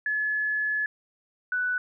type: tone pair in turn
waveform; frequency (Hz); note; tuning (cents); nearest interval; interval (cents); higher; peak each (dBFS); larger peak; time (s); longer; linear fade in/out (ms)
sine; 1711 / 1487.4; A6 / F#6; -49 / +9; major second; 242; first; -24; neither; 0.06-0.86 / 1.52-1.78; first; 2
effects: none